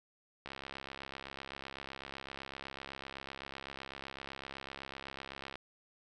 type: click train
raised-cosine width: 0.3 ms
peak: -27 dBFS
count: 347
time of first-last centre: 0.46-5.556 s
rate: 67.9 Hz
effects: none